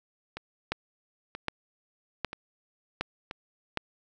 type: two click trains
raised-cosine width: 0.3 ms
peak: -12 / -21 dBFS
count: 5 / 4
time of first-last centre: 0.72-3.773 / 0.37-3.311 s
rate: 1.31 / 1.02 Hz
effects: none